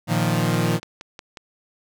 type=chord; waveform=sawtooth; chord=Bb suspended fourth; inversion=none; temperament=equal; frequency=116.54 / 155.56 / 174.61 Hz; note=Bb2 / Eb3 / F3; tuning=0 / 0 / 0 cents; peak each=-19 dBFS; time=0.07-0.8 s; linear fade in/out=50 ms
type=click train; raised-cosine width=0.2 ms; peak=-20 dBFS; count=5; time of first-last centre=0.65-1.372 s; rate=5.54 Hz
effects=none